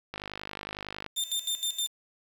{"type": "click train", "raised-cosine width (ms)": 0.3, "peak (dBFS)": -20, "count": 48, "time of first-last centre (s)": [0.14, 1.063], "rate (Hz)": 50.9}
{"type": "tone with tremolo", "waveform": "sawtooth", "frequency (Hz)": 3593, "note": "A7", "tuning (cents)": 36, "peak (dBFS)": -24, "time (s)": [1.16, 1.88], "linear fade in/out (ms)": 20, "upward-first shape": "square", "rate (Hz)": 6.4, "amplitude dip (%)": 80}
{"effects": ["8-bit"]}